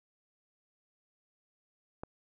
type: click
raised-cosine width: 1 ms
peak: -25 dBFS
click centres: 2.035 s
effects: none